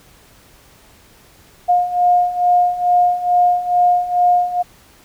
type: beating tone pair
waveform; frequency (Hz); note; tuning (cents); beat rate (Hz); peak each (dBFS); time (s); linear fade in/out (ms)
sine; 711 / 713.3; F5 / F5; +31 / +36; 2.3; -17 / -13; 1.68-4.63; 20
effects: pink hiss -48 dBFS RMS until 5.04 s